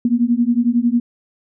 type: beating tone pair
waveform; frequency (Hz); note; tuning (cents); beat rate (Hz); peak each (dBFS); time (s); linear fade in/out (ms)
sine; 233.1 / 244.1; A#3 / B3; 0 / -20; 11; -16; 0.05-1; 2
effects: none